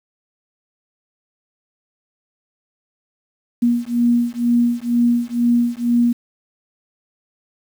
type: beating tone pair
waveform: sine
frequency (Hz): 237.6 / 239.7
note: A#3 / A#3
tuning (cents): +33 / +48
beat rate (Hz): 2.1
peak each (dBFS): -17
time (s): 3.62-6.13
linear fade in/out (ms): 10
effects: 7-bit